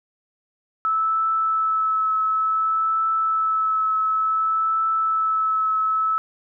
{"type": "tone with vibrato", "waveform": "sine", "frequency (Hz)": 1306, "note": "E6", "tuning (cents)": -17, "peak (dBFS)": -18, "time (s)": [0.85, 6.18], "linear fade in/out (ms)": 0, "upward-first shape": "triangle", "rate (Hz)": 0.56, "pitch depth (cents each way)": 15, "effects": []}